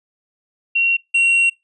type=tone pair in turn; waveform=sine / triangle; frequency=2742 / 2742 Hz; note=F7 / F7; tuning=-32 / -32 cents; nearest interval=unison; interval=0 cents; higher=neither; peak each=-13 / -10 dBFS; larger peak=second; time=0.75-0.97 / 1.14-1.5 s; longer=second; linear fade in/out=10 ms; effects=noise-tail reverb RT60 0.2 s tail -23 dB re dry + resampled to 24000 Hz